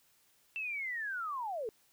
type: linear sweep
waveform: sine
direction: down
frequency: 2687 to 411.3 Hz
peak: -35 dBFS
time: 0.56-1.69 s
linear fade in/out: 0 ms
effects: white hiss -69 dBFS RMS until 1.92 s